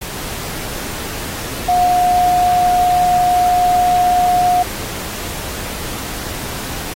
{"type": "tone in noise", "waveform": "sine", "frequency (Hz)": 719, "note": "F#5", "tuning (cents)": -50, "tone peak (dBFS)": -10, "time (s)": [1.68, 4.63], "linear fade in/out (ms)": 10, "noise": "pink", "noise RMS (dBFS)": -26, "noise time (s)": [0.01, 6.94], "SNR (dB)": 13, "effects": ["AAC 48 kbps"]}